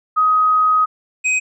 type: tone pair in turn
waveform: sine / square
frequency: 1258 / 2516 Hz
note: D#6 / D#7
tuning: +19 / +19 cents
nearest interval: octave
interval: 1200 cents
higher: second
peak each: -11 / -15 dBFS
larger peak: first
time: 0.16-0.86 / 1.24-1.4 s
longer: first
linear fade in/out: 20 ms
effects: resampled to 24000 Hz